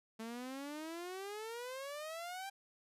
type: exponential sweep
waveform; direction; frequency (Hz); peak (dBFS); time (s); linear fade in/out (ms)
sawtooth; up; 220 to 796; -39; 0.19-2.5; 10
effects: resampled to 32000 Hz